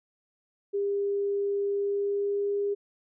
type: tone with pitch glide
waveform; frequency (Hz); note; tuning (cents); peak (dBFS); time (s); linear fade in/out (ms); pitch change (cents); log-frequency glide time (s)
sine; 401.8 to 404.8; G4 to G#4; +43 to -44; -25; 0.73-2.75; 20; +13; 1.7-2.58
effects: none